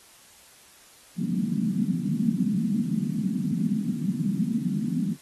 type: band-pass noise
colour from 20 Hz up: white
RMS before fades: -26 dBFS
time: 1.16-5.17 s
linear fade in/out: 50 ms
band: 160 to 240 Hz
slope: 48 dB/octave
effects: white hiss -53 dBFS RMS until 5.21 s + AAC 32 kbps